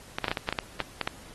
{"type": "clicks", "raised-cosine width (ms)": 0.3, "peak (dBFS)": -11, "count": 11, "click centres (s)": [0.185, 0.243, 0.282, 0.315, 0.372, 0.489, 0.526, 0.588, 0.803, 1.013, 1.075], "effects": ["pink hiss -50 dBFS RMS until 1.34 s", "AAC 32 kbps"]}